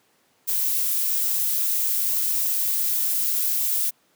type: noise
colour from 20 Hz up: violet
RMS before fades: -23 dBFS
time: 0.47-3.91 s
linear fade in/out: 20 ms
effects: pink hiss -63 dBFS RMS until 4.15 s + high-pass 200 Hz 12 dB/octave